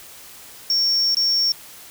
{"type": "tone with dropouts", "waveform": "triangle", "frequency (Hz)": 5490, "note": "F8", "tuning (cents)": -31, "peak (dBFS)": -15, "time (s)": [0.7, 1.52], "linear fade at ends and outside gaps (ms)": 1, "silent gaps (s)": [1.147, 1.169], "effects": ["white hiss -42 dBFS RMS until 1.9 s"]}